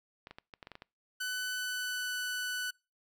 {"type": "clicks", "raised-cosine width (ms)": 0.3, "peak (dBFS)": -30, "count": 9, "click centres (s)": [0.271, 0.31, 0.385, 0.538, 0.628, 0.671, 0.717, 0.754, 0.821]}
{"type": "tone with pitch glide", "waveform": "sawtooth", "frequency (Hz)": [1500, 1491.4], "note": ["F#6", "F#6"], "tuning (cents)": [23, 13], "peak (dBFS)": -30, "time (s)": [1.2, 2.71], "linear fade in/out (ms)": 10, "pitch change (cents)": -10, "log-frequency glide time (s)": [1.49, 2.17]}
{"effects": ["noise-tail reverb RT60 0.3 s tail -26 dB re dry"]}